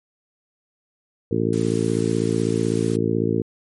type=harmonic tone; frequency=56 Hz; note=A1; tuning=31 cents sharp; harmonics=2 / 3 / 4 / 5 / 6 / 7 / 8; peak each=-26 / -26 / -26 / -26 / -26 / -26 / -26 dBFS; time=1.31-3.42 s; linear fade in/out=5 ms
type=noise; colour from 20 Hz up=white; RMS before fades=-38 dBFS; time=1.53-2.96 s; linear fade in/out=0 ms
effects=MP3 48 kbps